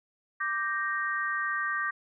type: chord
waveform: sine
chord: G minor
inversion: second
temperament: equal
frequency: 1174.7 / 1568 / 1864.7 Hz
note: D6 / G6 / Bb6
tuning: 0 / 0 / 0 cents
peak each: -32 dBFS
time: 0.4-1.91 s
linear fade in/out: 10 ms
effects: none